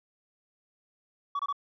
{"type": "tone bursts", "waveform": "sine", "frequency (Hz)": 1134, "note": "C#6", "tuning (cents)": 39, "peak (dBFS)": -25, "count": 3, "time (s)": [1.35, 1.527], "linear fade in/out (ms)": 5, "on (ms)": 43, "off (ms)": 24, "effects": ["tanh soft clip ceiling -27 dBFS"]}